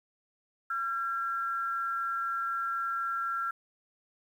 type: tone pair together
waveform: sine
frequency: 1362 / 1622.9 Hz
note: F6 / G#6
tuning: -44 / -40 cents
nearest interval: minor third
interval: 304 cents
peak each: -30 / -38 dBFS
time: 0.7-3.51 s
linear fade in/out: 5 ms
effects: 10-bit